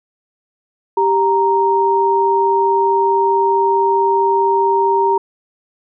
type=tone pair together; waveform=sine; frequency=392.2 / 932.3 Hz; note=G4 / A#5; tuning=+1 / 0 cents; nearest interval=octave + minor third; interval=1499 cents; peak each=-15 / -13 dBFS; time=0.97-5.18 s; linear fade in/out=5 ms; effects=none